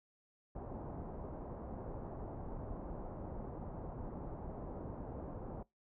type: low-pass noise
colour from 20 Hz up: pink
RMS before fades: -45 dBFS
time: 0.55-5.63 s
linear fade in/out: 5 ms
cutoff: 900 Hz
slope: 24 dB/octave
effects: noise-tail reverb RT60 0.2 s tail -24 dB re dry